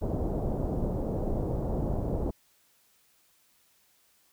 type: low-pass noise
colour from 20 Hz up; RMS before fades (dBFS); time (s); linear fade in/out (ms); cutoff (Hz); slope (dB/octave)
pink; -30; 0.01-2.31; 10; 670; 24
effects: white hiss -66 dBFS RMS until 4.32 s